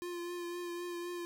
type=tone with vibrato; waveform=square; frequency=349.2 Hz; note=F4; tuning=in tune; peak=-39 dBFS; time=0.02-1.25 s; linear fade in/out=0 ms; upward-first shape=triangle; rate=3.9 Hz; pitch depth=25 cents each way; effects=none